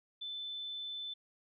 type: tone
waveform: sine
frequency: 3520 Hz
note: A7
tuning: in tune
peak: -39 dBFS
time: 0.21-1.14 s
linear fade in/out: 10 ms
effects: none